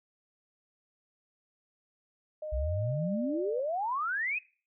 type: tone with pitch glide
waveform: sine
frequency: 614 to 595.8 Hz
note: D#5 to D5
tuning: -23 to +25 cents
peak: -35 dBFS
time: 2.42-3.6 s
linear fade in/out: 5 ms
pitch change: -52 cents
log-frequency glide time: 2.85-3.26 s
type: exponential sweep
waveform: sine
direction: up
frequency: 58.5 to 2600 Hz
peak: -29 dBFS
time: 2.52-4.39 s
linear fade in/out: 10 ms
effects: noise-tail reverb RT60 0.4 s tail -22 dB re dry